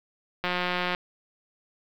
click train, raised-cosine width 0.3 ms, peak -11 dBFS, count 92, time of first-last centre 0.44-0.948 s, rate 179 Hz, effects low-pass 4000 Hz 12 dB/octave + 8-bit

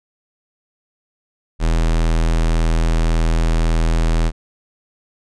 square tone, 40.91 Hz, E1, 12 cents flat, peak -14 dBFS, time 1.59-4.32 s, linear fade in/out 50 ms, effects resampled to 22050 Hz

